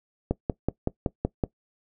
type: click train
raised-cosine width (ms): 2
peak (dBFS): -10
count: 7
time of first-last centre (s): 0.31-1.438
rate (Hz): 5.32
effects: noise-tail reverb RT60 0.1 s tail -20 dB re dry